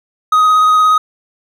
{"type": "tone with vibrato", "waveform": "triangle", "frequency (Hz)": 1255, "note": "D#6", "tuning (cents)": 15, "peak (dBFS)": -5, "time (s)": [0.32, 0.98], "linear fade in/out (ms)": 5, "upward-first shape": "triangle", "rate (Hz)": 17, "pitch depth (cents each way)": 15, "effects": []}